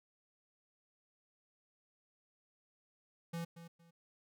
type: tone with echo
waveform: square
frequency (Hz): 168.2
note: E3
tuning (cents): +35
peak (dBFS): -39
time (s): 3.33-3.45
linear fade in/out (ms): 10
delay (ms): 230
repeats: 2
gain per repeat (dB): -12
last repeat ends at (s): 3.91
effects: none